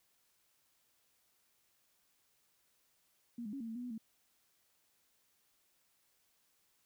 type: tone with pitch steps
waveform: sine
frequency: 236.6 / 208.4 / 275.6 / 228.3 / 224.3 / 244.5 / 247.1 / 222.9 Hz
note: A#3 / G#3 / C#4 / A#3 / A3 / B3 / B3 / A3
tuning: +26 / +6 / -10 / -36 / +34 / -17 / +1 / +23 cents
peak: -40 dBFS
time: 3.38-3.98 s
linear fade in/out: 5 ms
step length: 75 ms
effects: white hiss -75 dBFS RMS until 6.85 s